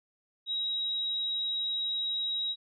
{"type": "tone", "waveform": "sine", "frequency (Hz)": 3828, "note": "A#7", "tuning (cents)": 45, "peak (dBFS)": -29, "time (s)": [0.46, 2.56], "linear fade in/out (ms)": 50, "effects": []}